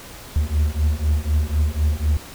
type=beating tone pair; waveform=triangle; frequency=73.42 / 77.42 Hz; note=D2 / D#2; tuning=0 / -8 cents; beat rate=4 Hz; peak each=-18 dBFS; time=0.36-2.17 s; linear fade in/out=0 ms; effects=pink hiss -39 dBFS RMS until 2.34 s